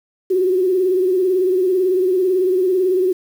sine tone with vibrato, 370 Hz, F#4, in tune, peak -13 dBFS, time 0.3-3.13 s, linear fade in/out 10 ms, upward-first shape sine, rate 18 Hz, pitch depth 64 cents each way, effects 7-bit

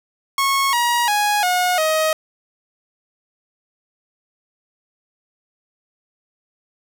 sawtooth tone with pitch steps, 1096 / 954.1 / 830.6 / 723.1 / 629.5 Hz, C#6 / A#5 / G#5 / F#5 / D#5, -20 / +40 / 0 / -40 / +20 cents, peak -12 dBFS, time 0.38-2.13 s, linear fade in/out 2 ms, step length 350 ms, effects none

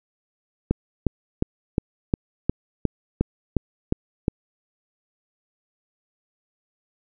click train, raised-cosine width 3 ms, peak -6 dBFS, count 11, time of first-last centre 0.71-4.281 s, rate 2.8 Hz, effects none

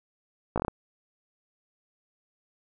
slowing click train, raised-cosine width 1 ms, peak -13 dBFS, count 6, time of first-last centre 0.56-0.682 s, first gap 17 ms, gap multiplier 1.18, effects none

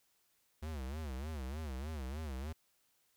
square tone with vibrato, 71.5 Hz, D2, 46 cents flat, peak -40 dBFS, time 0.62-2.53 s, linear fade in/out 10 ms, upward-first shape sine, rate 3.3 Hz, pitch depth 200 cents each way, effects white hiss -75 dBFS RMS until 3.16 s

